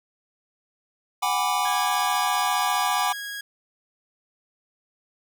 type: chord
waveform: square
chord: G# half-diminished seventh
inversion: third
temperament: equal with one note detuned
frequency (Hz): 740 / 814.9 / 987.8 / 1174.7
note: F#5 / G#5 / B5 / D6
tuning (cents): 0 / -33 / 0 / 0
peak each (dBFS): -28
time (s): 1.22-3.13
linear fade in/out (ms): 10
type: tone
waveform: sawtooth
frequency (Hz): 1648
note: G#6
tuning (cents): -14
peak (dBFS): -28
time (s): 1.65-3.41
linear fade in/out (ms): 5
effects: none